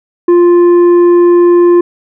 sine tone with tanh clipping, 349.2 Hz, F4, in tune, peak -4 dBFS, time 0.28-1.81 s, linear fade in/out 5 ms, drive 6 dB, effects none

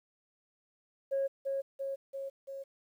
sine tone with echo, 546 Hz, C#5, 26 cents flat, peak -27 dBFS, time 1.11-1.28 s, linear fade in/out 20 ms, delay 340 ms, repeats 4, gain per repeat -3 dB, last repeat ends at 2.64 s, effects tanh soft clip ceiling -25 dBFS + 11-bit

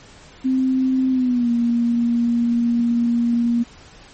sine tone with pitch glide, 260.5 to 236.1 Hz, C4 to A#3, -7 to +22 cents, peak -15 dBFS, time 0.44-3.64 s, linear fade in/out 20 ms, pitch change -171 cents, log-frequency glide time 1.11-1.5 s, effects pink hiss -45 dBFS RMS until 4.13 s + MP3 32 kbps

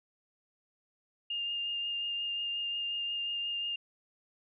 sine tone with vibrato, 2816 Hz, F7, 14 cents sharp, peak -32 dBFS, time 1.3-3.76 s, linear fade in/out 5 ms, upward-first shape triangle, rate 5.6 Hz, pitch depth 14 cents each way, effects none

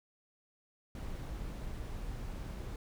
brown noise, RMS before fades -41 dBFS, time 0.95-2.76 s, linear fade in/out 2 ms, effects none

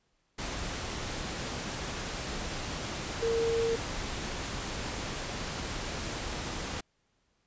sine tone in noise, 458.7 Hz, A#4, 28 cents flat, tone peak -26 dBFS, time 3.22-3.76 s, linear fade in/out 10 ms, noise pink, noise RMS -36 dBFS, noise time 0.38-6.81 s, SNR +7 dB, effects pink hiss -74 dBFS RMS until 7.46 s + resampled to 16000 Hz

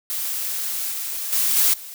blue noise with level steps, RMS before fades -26 / -28 / -20 / -17 / -37 dBFS, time 0.1-1.94 s, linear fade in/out 0 ms, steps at 0.91 / 1.32 / 1.56 / 1.73 s, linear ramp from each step 10 ms, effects none

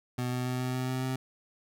25% pulse tone with pitch steps, 124.4 / 125.34 / 126.28 / 127.23 / 128.19 / 129.16 / 130.13 Hz, B2 / B2 / B2 / C3 / C3 / C3 / C3, +13 / +26 / +39 / -48 / -35 / -22 / -9 cents, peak -26 dBFS, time 0.18-1.16 s, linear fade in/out 5 ms, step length 140 ms, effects none

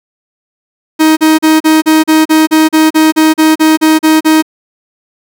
45% pulse tone bursts, 314.3 Hz, D#4, 18 cents sharp, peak -4 dBFS, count 16, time 0.99-4.425 s, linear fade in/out 20 ms, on 180 ms, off 37 ms, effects none

